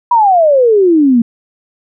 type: exponential sweep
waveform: sine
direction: down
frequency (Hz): 987.8 to 225.4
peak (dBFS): -5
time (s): 0.11-1.22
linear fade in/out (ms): 5
effects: none